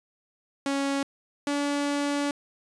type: tone pair in turn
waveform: sawtooth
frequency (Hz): 277.2 / 286.8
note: C#4 / D4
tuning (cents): 0 / -41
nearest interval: minor second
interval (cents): 59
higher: second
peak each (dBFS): -21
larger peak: neither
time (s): 0.66-1.03 / 1.47-2.31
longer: second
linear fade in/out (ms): 2
effects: resampled to 22050 Hz